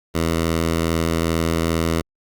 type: tone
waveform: 10% pulse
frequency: 82.41 Hz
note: E2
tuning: in tune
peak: -10 dBFS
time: 0.14-2.02 s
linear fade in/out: 20 ms
effects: Opus 48 kbps